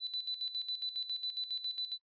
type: tone with tremolo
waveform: sine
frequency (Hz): 3990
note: B7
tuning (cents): +17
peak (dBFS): -34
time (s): 0-1.98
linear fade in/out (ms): 50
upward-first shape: square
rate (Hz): 7.3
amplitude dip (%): 70
effects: noise-tail reverb RT60 0.1 s tail -21 dB re dry + resampled to 11025 Hz